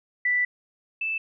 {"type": "tone pair in turn", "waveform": "sine", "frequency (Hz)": [1975.5, 2637], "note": ["B6", "E7"], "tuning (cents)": [0, 0], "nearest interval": "perfect fourth", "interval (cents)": 500, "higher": "second", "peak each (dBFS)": [-20, -25], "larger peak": "first", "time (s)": [[0.25, 0.45], [1.01, 1.18]], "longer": "first", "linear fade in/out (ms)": 5, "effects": []}